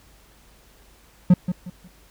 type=tone with echo; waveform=triangle; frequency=179.8 Hz; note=F#3; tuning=49 cents flat; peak=-7 dBFS; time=1.3-1.34 s; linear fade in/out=5 ms; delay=180 ms; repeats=3; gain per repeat=-11 dB; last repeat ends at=1.88 s; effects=added 50 Hz sine -55 dBFS peak until 2.1 s + pink hiss -55 dBFS RMS until 2.1 s